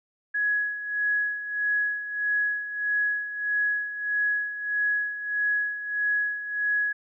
sine tone with tremolo, 1676 Hz, G#6, 15 cents sharp, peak -21 dBFS, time 0.34-6.93 s, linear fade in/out 10 ms, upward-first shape sine, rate 1.6 Hz, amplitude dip 70%, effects none

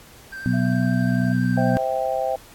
triangle tone with vibrato, 1568 Hz, G6, in tune, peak -30 dBFS, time 0.32-1.78 s, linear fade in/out 10 ms, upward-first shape square, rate 12 Hz, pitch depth 13 cents each way
harmonic tone, 61.8 Hz, B1, 2 cents sharp, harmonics 2 / 3 / 4, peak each -22 / -22 / -22 dBFS, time 0.46-1.77 s, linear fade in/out 0 ms
sine tone, 669 Hz, E5, 25 cents sharp, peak -32 dBFS, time 0.53-1.33 s, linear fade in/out 10 ms
sine chord, C major, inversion none, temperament just, 523.3 / 654.1 / 784.9 Hz, C5 / E5 / G5, 0 / -14 / +2 cents, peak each -25 dBFS, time 1.57-2.36 s, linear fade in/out 5 ms
effects pink hiss -47 dBFS RMS until 2.54 s + AAC 64 kbps

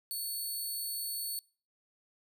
5% pulse tone, 4435 Hz, C#8, in tune, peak -28 dBFS, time 0.11-1.39 s, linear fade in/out 0 ms, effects noise-tail reverb RT60 0.4 s tail -24 dB re dry

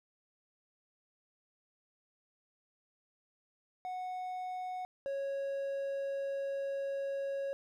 triangle tone pair in turn, 736 / 551.4 Hz, F#5 / C#5, -9 / -9 cents, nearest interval perfect fourth, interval 500 cents, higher first, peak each -35 / -32 dBFS, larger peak second, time 3.85-4.85 / 5.06-7.53 s, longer second, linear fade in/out 0 ms, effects none

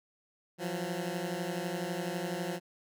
15% pulse beating tone pair, 170 / 182 Hz, F3 / F#3, -46 / -28 cents, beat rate 12 Hz, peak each -30 dBFS, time 0.58-2.6 s, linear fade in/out 50 ms, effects none

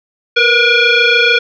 sine tone with frequency modulation, 466.6 Hz, A#4, 2 cents sharp, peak -7 dBFS, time 0.36-1.39 s, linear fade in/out 10 ms, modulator 960 Hz, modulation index 3.3, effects none

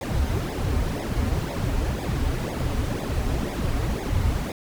brown noise with flanger, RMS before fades -25 dBFS, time 0.01-4.52 s, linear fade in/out 2 ms, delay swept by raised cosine 0.67 to 6.17 ms, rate 2 Hz, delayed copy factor -0.9, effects none

